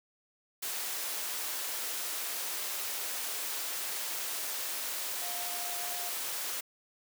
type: tone in noise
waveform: sine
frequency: 707 Hz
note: F5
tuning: 21 cents sharp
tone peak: -43 dBFS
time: 5.21-6.1 s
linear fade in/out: 10 ms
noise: white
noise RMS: -36 dBFS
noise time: 0.62-6.61 s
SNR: -10 dB
effects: high-pass 400 Hz 12 dB/octave